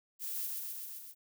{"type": "noise with echo", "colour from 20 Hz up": "violet", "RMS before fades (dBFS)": -39, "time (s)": [0.19, 0.5], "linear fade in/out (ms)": 50, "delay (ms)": 130, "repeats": 5, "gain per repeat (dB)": -2, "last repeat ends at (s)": 1.15, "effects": []}